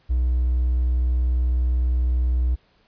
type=tone with hard clipping; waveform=triangle; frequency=61.9 Hz; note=B1; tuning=5 cents sharp; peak=-18 dBFS; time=0.09-2.56 s; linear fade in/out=20 ms; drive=4 dB; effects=pink hiss -61 dBFS RMS until 2.87 s + resampled to 11025 Hz